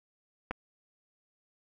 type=clicks; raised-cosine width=0.5 ms; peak=-18 / -26 dBFS; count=2; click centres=0.51 / 0.514 s; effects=none